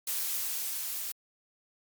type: noise with level ramp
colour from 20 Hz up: blue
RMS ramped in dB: -31 to -36 dBFS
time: 0.07-1.12 s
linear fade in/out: 5 ms
effects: MP3 96 kbps